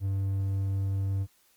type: tone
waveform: triangle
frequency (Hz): 97.4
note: G2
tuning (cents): -11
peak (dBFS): -24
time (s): 0-1.27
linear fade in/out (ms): 50
effects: white hiss -65 dBFS RMS until 1.56 s + Opus 32 kbps